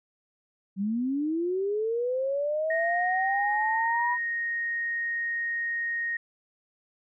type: linear sweep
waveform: sine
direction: up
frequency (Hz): 187.4 to 987.8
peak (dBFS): -25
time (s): 0.76-4.18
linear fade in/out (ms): 50
type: tone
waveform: sine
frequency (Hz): 1864.7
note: A#6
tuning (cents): 0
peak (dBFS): -27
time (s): 2.7-6.17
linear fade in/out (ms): 5
effects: none